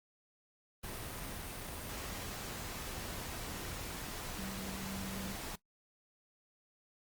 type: tone in noise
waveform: sine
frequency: 192.9 Hz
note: G3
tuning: 28 cents flat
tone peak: -43 dBFS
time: 4.38-5.34 s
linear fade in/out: 10 ms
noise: pink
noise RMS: -43 dBFS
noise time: 0.83-5.56 s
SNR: -3 dB
effects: noise-tail reverb RT60 0.1 s tail -18 dB re dry + Opus 32 kbps